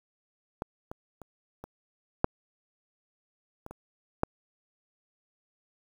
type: clicks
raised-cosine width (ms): 1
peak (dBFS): -18 / -24 / -30 / -27 / -7 / -27 / -28 / -10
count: 8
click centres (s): 0.621 / 0.915 / 1.217 / 1.64 / 2.244 / 3.664 / 3.71 / 4.234
effects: 8-bit